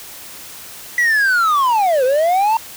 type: linear two-way sweep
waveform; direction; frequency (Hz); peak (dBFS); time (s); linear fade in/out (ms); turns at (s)
triangle; down then up; 1975.5 to 493.9 to 918; -10; 0.98-2.57; 2; 2.04
effects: white hiss -35 dBFS RMS until 2.76 s